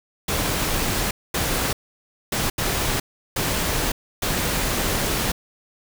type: noise bursts at uneven times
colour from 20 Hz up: pink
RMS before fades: -23 dBFS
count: 6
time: 0.28-1.11 / 1.34-1.73 / 2.32-2.5 / 2.58-3 / 3.36-3.92 / 4.22-5.32 s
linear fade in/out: 5 ms
effects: none